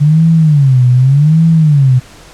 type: tone with vibrato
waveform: sine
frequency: 143 Hz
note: D3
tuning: 46 cents flat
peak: -4 dBFS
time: 0-2 s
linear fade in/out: 20 ms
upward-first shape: sine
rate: 0.85 Hz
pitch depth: 240 cents each way
effects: pink hiss -37 dBFS RMS until 2.33 s + low-pass 9000 Hz 12 dB/octave